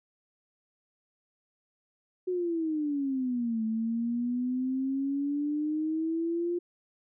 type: exponential two-way sweep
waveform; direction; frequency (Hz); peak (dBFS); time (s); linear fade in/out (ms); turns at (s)
sine; down then up; 370 to 219.5 to 351.6; -27; 2.27-6.59; 10; 3.64
effects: none